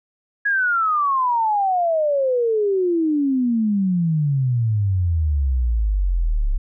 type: exponential sweep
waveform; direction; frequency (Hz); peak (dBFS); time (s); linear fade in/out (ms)
sine; down; 1680 to 33.05; -16; 0.45-6.58; 10
effects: none